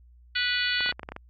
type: harmonic tone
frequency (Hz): 491.6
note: B4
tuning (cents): -8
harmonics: 3 / 4 / 5 / 6 / 7 / 8 / 9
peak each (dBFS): -29 / -31 / -33 / -32 / -33 / -36 / -32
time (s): 0.35-0.92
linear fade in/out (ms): 10
type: clicks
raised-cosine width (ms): 0.5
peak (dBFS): -21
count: 9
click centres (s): 0.807 / 0.861 / 0.892 / 0.924 / 0.995 / 1.032 / 1.089 / 1.12 / 1.164
effects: added 60 Hz sine -51 dBFS peak until 1.29 s + Opus 48 kbps